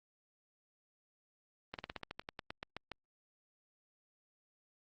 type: slowing click train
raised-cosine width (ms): 0.3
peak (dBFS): -25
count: 14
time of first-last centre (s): 1.74-2.917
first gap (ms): 48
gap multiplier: 1.1
effects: Opus 24 kbps